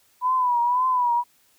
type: tone with vibrato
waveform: sine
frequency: 987.8 Hz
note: B5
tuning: in tune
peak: -18 dBFS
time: 0.21-1.24 s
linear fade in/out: 50 ms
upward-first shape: triangle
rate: 1.9 Hz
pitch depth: 84 cents each way
effects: white hiss -61 dBFS RMS until 1.58 s